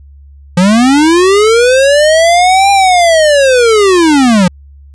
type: linear two-way sweep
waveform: square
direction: up then down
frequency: 171.5 to 804 to 171.5 Hz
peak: -5 dBFS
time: 0.57-4.48 s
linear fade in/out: 5 ms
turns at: 2.71 s
effects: added 70 Hz sine -33 dBFS peak until 4.94 s + resampled to 22050 Hz